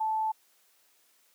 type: tone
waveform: sine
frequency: 875 Hz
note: A5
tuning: 10 cents flat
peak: -26 dBFS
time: 0-0.32 s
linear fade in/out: 10 ms
effects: white hiss -66 dBFS RMS until 1.34 s + high-pass 300 Hz 12 dB/octave